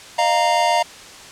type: chord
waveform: square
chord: Eb suspended second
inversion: none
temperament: equal with one note detuned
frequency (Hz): 611.2 / 698.5 / 932.3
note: Eb5 / F5 / Bb5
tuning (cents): -31 / 0 / 0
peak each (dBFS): -23 / -19 / -19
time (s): 0.18-0.83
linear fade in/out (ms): 10
effects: white hiss -39 dBFS RMS until 1.31 s + low-pass 7000 Hz 12 dB/octave